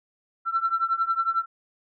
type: tone with tremolo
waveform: sine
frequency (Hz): 1346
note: E6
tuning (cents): +36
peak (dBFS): -17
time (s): 0.45-1.46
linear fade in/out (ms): 50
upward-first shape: triangle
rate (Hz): 11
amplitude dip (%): 95
effects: tanh soft clip ceiling -14 dBFS